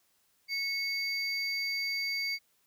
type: tone pair together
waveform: triangle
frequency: 2200 / 4662 Hz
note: C#7 / D8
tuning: -14 / -14 cents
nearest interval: octave + minor second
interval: 1300 cents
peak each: -31 / -33 dBFS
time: 0.48-2.39 s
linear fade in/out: 50 ms
effects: white hiss -71 dBFS RMS until 2.66 s